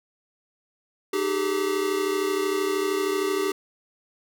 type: tone cluster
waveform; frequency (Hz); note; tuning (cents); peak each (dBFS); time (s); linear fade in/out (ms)
square; 305.5 / 388.4 / 421.4; D#4 / G4 / G#4; -32 / -16 / +25; -32 / -25 / -31; 1.13-3.52; 5
effects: none